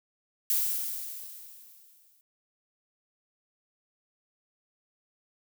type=noise with exponential decay; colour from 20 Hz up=violet; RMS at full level=-25 dBFS; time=0.5-2.21 s; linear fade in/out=1 ms; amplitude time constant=370 ms; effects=none